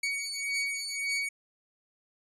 sawtooth beating tone pair, 2245 / 2246.8 Hz, C#7 / C#7, +21 / +23 cents, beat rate 1.8 Hz, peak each -30 dBFS, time 0.03-1.29 s, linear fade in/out 5 ms, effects resampled to 24000 Hz

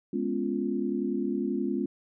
sine chord, C# dominant seventh, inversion second, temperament equal, 207.7 / 246.9 / 277.2 / 349.2 Hz, G#3 / B3 / C#4 / E#4, 0 / 0 / 0 / 0 cents, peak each -32 dBFS, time 0.13-1.86 s, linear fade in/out 5 ms, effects none

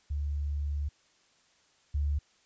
sine tone pair in turn, 72.5 / 72.5 Hz, D2 / D2, -22 / -22 cents, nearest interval unison, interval 0 cents, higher neither, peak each -29 / -26 dBFS, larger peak second, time 0.1-0.89 / 1.94-2.19 s, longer first, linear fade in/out 10 ms, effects white hiss -66 dBFS RMS until 2.45 s + resampled to 16000 Hz

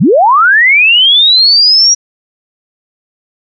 sine linear sweep, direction up, 113.1 to 5750 Hz, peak -3 dBFS, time 0-1.95 s, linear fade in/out 20 ms, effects none

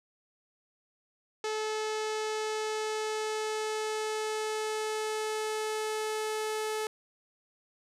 sawtooth tone with low-pass filter sweep, 432.5 Hz, A4, 30 cents flat, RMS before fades -33 dBFS, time 1.44-6.87 s, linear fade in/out 2 ms, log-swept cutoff 6700 to 11000 Hz, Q 1.2, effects none

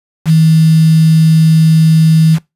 sine tone with quantisation, 160 Hz, D#3, 49 cents sharp, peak -4 dBFS, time 0.25-2.39 s, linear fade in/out 50 ms, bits 4, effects noise-tail reverb RT60 0.2 s tail -22 dB re dry + resampled to 32000 Hz

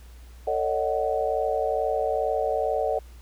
sine chord, D# half-diminished seventh, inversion second, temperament just, 448 / 560 / 622.3 / 746.7 Hz, A4 / C#5 / D#5 / F#5, +31 / +18 / 0 / +16 cents, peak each -28 dBFS, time 0.47-2.99 s, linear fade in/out 5 ms, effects added 60 Hz sine -43 dBFS peak until 3.21 s + pink hiss -56 dBFS RMS until 3.21 s

